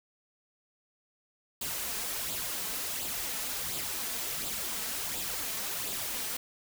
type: noise with flanger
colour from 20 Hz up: white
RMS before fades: -35 dBFS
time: 1.61-6.37 s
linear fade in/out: 5 ms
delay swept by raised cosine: 0.25 to 4.65 ms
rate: 1.4 Hz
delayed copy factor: +0.55
effects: none